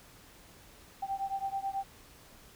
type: beating tone pair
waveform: sine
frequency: 779 / 788.2 Hz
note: G5 / G5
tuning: -11 / +9 cents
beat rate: 9.2 Hz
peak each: -35 / -36 dBFS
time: 1.02-1.84 s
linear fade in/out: 10 ms
effects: pink hiss -56 dBFS RMS until 2.55 s